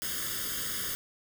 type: noise with comb filter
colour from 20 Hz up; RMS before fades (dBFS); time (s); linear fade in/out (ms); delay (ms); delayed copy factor
white; -34; 0.02-0.95; 0; 0.6; +0.95
effects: none